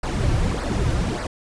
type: noise with flanger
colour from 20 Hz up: brown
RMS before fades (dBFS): -22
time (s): 0.03-1.27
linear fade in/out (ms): 5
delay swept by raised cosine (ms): 0.3 to 4.9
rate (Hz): 1.7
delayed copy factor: -0.7
effects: resampled to 22050 Hz